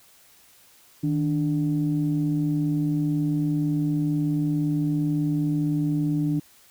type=tone pair together; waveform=sine; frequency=155.56 / 293.5 Hz; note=D#3 / D4; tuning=0 / -1 cents; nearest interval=major seventh; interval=1099 cents; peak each=-23 / -23 dBFS; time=1.03-6.4 s; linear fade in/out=10 ms; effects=tanh soft clip ceiling -14 dBFS + white hiss -55 dBFS RMS until 6.7 s